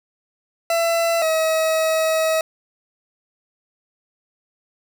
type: tone pair in turn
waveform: 40% pulse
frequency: 670 / 639.1 Hz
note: E5 / D#5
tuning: +28 / +46 cents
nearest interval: minor second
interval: 82 cents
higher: first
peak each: -16 dBFS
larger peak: neither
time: 0.7-1.22 / 1.22-2.41 s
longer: second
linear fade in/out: 2 ms
effects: none